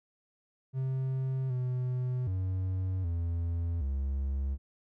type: tone with pitch steps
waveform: triangle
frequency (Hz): 131.8 / 126 / 93.4 / 84.7 / 68.3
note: C3 / B2 / F#2 / E2 / C#2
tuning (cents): +13 / +35 / +17 / +48 / -25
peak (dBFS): -27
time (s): 0.73-4.58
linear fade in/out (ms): 50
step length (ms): 770
effects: none